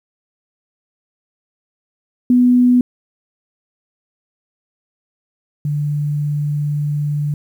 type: tone pair in turn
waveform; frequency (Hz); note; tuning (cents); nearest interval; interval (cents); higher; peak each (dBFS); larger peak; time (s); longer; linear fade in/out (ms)
sine; 247.4 / 147.1; B3 / D3; +3 / +3; major sixth; 900; first; -8 / -16; first; 2.3-2.81 / 5.65-7.34; second; 2
effects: 8-bit